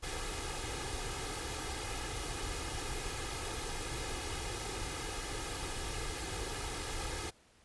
pink noise with comb filter, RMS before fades -39 dBFS, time 0.02-7.31 s, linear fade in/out 20 ms, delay 2.4 ms, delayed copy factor +0.65, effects pink hiss -65 dBFS RMS until 7.64 s + resampled to 24000 Hz

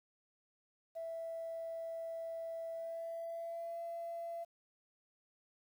sine tone with pitch glide, 659.3 to 676.7 Hz, E5 to E5, 0 to +45 cents, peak -39 dBFS, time 0.95-4.45 s, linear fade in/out 20 ms, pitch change +45 cents, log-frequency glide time 2.72-3.79 s, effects tanh soft clip ceiling -36 dBFS + 11-bit

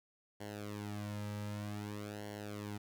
sawtooth tone with flanger, 103.83 Hz, G#2, in tune, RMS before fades -43 dBFS, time 0.4-2.78 s, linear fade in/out 10 ms, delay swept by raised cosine 0.8 to 2.8 ms, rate 0.53 Hz, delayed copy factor -0.85, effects 12-bit

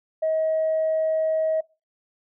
sine tone, 635 Hz, D#5, 35 cents sharp, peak -19 dBFS, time 0.22-1.61 s, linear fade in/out 10 ms, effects noise-tail reverb RT60 0.3 s tail -23 dB re dry + tanh soft clip ceiling -16 dBFS

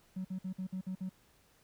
triangle tone bursts, 186.6 Hz, F#3, 15 cents sharp, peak -32 dBFS, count 7, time 0.16-1.094 s, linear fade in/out 10 ms, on 88 ms, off 53 ms, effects tanh soft clip ceiling -32 dBFS + pink hiss -67 dBFS RMS until 1.63 s

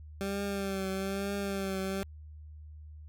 20% pulse tone with vibrato, 195.6 Hz, G3, 4 cents flat, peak -27 dBFS, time 0.21-2.03 s, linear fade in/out 0 ms, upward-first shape triangle, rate 1.1 Hz, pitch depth 49 cents each way, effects added 76 Hz sine -45 dBFS peak until 3.08 s

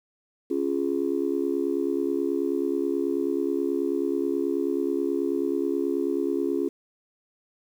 sine chord, Db major, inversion none, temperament just, 277.2 / 346.5 / 415.8 Hz, Db4 / F4 / Ab4, 0 / -14 / +2 cents, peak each -27 / -26 / -28 dBFS, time 0.5-6.69 s, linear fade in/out 10 ms, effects tanh soft clip ceiling -14 dBFS + 9-bit

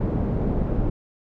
pink low-pass noise, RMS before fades -23 dBFS, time 0-0.9 s, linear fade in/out 10 ms, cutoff 440 Hz, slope 12 dB/octave, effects none

